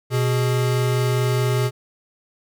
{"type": "tone pair together", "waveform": "square", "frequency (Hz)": [124, 416.8], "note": ["B2", "G#4"], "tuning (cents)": [7, 6], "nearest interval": "octave + major sixth", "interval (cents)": 2099, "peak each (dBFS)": [-19, -26], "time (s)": [0.1, 1.71], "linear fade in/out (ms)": 50, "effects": []}